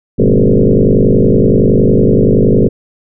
sine tone with frequency modulation, 116.54 Hz, A#2, in tune, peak -5 dBFS, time 0.18-2.69 s, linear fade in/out 20 ms, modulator 50.7 Hz, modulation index 7.3, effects none

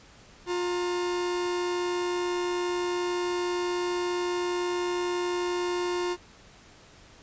45% pulse tone pair together, 354.8 / 922.4 Hz, F4 / A#5, +27 / -19 cents, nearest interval octave + perfect fourth, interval 1654 cents, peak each -27 / -37 dBFS, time 0.46-6.17 s, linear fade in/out 50 ms, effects pink hiss -53 dBFS RMS until 7.22 s + resampled to 16000 Hz

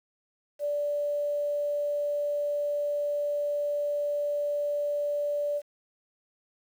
sine tone with quantisation, 583 Hz, D5, 13 cents flat, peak -26 dBFS, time 0.59-5.62 s, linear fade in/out 50 ms, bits 9, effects none

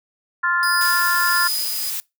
sine chord, F major, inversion second, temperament just, 1047.7 / 1396.9 / 1746.1 Hz, C6 / F6 / A6, +2 / 0 / -14 cents, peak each -23 / -20 / -21 dBFS, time 0.43-1.48 s, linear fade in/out 10 ms
sawtooth tone with tremolo, 4978 Hz, D#8, in tune, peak -18 dBFS, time 0.63-1.9 s, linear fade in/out 0 ms, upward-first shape sine, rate 1.5 Hz, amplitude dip 55%
blue noise, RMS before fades -26 dBFS, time 0.81-2 s, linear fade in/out 0 ms
effects noise-tail reverb RT60 0.2 s tail -23 dB re dry

